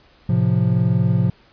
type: chord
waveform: triangle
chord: F major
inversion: first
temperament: equal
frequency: 110 / 130.81 / 174.61 Hz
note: A2 / C3 / F3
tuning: 0 / 0 / 0 cents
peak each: -17 dBFS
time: 0.29-1.3 s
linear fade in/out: 5 ms
effects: pink hiss -53 dBFS RMS until 1.52 s + resampled to 11025 Hz